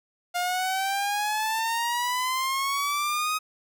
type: exponential sweep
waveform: sawtooth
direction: up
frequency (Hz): 704 to 1264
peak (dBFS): -21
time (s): 0.34-3.39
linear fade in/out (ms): 20
effects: none